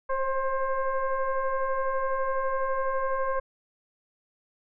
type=tone with frequency modulation; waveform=sine; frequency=534 Hz; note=C5; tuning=35 cents sharp; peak=-24 dBFS; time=0.09-3.4 s; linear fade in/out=10 ms; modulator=528 Hz; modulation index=1.4; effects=none